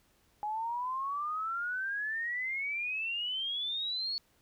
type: exponential sweep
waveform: sine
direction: up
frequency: 830.6 to 4427 Hz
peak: -32 dBFS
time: 0.43-4.18 s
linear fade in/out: 0 ms
effects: pink hiss -69 dBFS RMS until 4.41 s